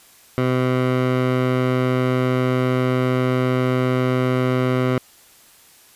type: tone with low-pass filter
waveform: 15% pulse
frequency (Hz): 127.5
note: C3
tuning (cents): -44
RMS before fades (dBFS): -19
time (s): 0.38-4.98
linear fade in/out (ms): 0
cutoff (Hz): 2400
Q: 0.77
effects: white hiss -50 dBFS RMS until 5.95 s + resampled to 32000 Hz